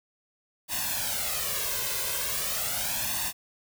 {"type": "noise with flanger", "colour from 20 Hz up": "white", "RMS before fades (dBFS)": -30, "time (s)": [0.68, 3.33], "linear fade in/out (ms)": 50, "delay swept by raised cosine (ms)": [1.1, 1.97], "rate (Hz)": 0.39, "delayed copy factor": 0.8, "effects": []}